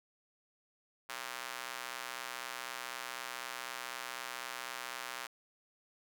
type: tone with high-pass filter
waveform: square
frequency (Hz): 62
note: B1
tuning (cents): +7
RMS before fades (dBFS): -43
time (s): 1.09-5.27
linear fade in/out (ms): 5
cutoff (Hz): 1200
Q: 0.97
effects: none